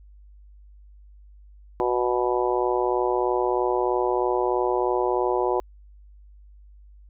harmonic tone, 123.1 Hz, B2, 5 cents flat, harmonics 3 / 4 / 5 / 6 / 7 / 8, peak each -24 / -27 / -30 / -30 / -29 / -29 dBFS, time 1.8-5.6 s, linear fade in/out 0 ms, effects added 50 Hz sine -46 dBFS peak until 7.09 s

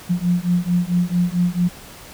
sine beating tone pair, 174.5 / 179 Hz, F3 / F3, -1 / +43 cents, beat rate 4.5 Hz, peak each -19 dBFS, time 0.09-1.69 s, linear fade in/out 20 ms, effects pink hiss -40 dBFS RMS until 2.13 s

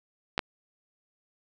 clicks, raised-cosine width 0.3 ms, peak -11 dBFS, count 2, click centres 0.379 / 0.392 s, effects none

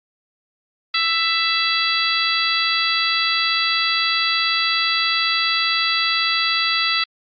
harmonic tone with a mistuned harmonic, 663 Hz, E5, 10 cents sharp, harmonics 2 / 3 / 4 / 5 / 6 / 7, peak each -24 / -24 / -24 / -24 / -24 / -24 dBFS, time 0.94-7.04 s, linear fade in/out 5 ms, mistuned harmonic 5, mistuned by +24 cents, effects Opus 48 kbps

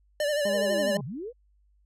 square tone with vibrato, 589 Hz, D5, 5 cents sharp, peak -25 dBFS, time 0.2-0.97 s, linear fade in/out 2 ms, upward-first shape sine, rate 12 Hz, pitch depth 53 cents each way
harmonic tone, 204.4 Hz, G#3, 27 cents flat, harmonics 1 / 2 / 3 / 4 / 5, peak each -32 / -38 / -45 / -44 / -46 dBFS, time 0.45-1.01 s, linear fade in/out 5 ms
sine linear two-way sweep, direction down then up, 520 to 116.3 to 520 Hz, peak -33 dBFS, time 0.51-1.33 s, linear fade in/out 50 ms, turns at 1.05 s
effects added 50 Hz sine -61 dBFS peak until 1.85 s + low-pass 12000 Hz 12 dB/octave

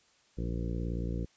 harmonic tone with a mistuned harmonic, 58.27 Hz, A#1, in tune, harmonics 1 / 2 / 3 / 4 / 5 / 6 / 7 / 8 / 9, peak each -34 / -38 / -38 / -45 / -43 / -45 / -49 / -47 / -51 dBFS, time 0.37-1.26 s, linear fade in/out 20 ms, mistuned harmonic 9, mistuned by -18 cents, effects white hiss -66 dBFS RMS until 1.36 s + resampled to 16000 Hz

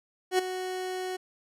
30% pulse tone with ADSR envelope, 370 Hz, F#4, in tune, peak -17 dBFS, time 0.31-1.17 s, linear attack 77 ms, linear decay 10 ms, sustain -12 dB, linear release 13 ms, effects low-pass 12000 Hz 12 dB/octave

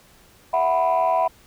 sine chord, E suspended second, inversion none, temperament equal, 659.3 / 740 / 987.8 Hz, E5 / F#5 / B5, 0 / 0 / 0 cents, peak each -20 dBFS, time 0.53-1.28 s, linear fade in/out 10 ms, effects tanh soft clip ceiling -12 dBFS + pink hiss -53 dBFS RMS until 1.46 s

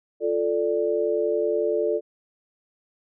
sine chord, D minor, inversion first, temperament equal, 349.2 / 440 / 587.3 Hz, F4 / A4 / D5, 0 / 0 / 0 cents, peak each -27 / -23 / -26 dBFS, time 0.2-2.01 s, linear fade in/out 50 ms, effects none

